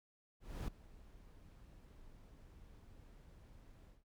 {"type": "noise with ADSR envelope", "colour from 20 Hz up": "brown", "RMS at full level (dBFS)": -39, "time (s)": [0.4, 4.04], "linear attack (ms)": 280, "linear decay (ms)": 4, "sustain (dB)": -20, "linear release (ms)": 160, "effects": []}